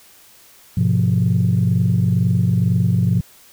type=chord; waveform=sine; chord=F diminished; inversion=first; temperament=equal with one note detuned; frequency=103.83 / 125.92 / 174.61 Hz; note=Ab2 / Cb3 / F3; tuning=0 / +34 / 0 cents; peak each=-17 dBFS; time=0.77-3.21 s; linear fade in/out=5 ms; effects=tanh soft clip ceiling -7 dBFS + white hiss -48 dBFS RMS until 3.52 s